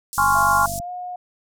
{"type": "band-pass noise", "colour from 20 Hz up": "pink", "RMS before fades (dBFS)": -32, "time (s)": [0.13, 0.79], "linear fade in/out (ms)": 0, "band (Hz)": [5900, 14000], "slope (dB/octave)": 24}
{"type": "chord", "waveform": "sine", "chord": "Db major seventh", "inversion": "second", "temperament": "equal", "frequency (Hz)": [830.6, 1046.5, 1108.7, 1396.9], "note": ["Ab5", "C6", "Db6", "F6"], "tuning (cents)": [0, 0, 0, 0], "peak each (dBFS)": -20, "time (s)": [0.18, 0.66], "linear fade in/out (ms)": 2}
{"type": "click train", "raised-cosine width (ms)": 5, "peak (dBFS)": -22, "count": 31, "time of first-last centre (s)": [0.18, 0.8], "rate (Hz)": 48.4}
{"type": "tone with pitch glide", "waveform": "sine", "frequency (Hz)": [684, 720.9], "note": ["F5", "F#5"], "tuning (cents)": [-36, -45], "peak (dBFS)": -28, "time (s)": [0.35, 1.16], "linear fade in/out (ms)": 5, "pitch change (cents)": 91, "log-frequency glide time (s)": [0.78, 0.9]}
{"effects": []}